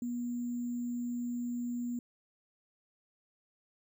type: tone with sample-and-hold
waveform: sine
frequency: 241.4 Hz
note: B3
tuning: 39 cents flat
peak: -33 dBFS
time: 0.02-1.99 s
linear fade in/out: 2 ms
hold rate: 7350 Hz
effects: none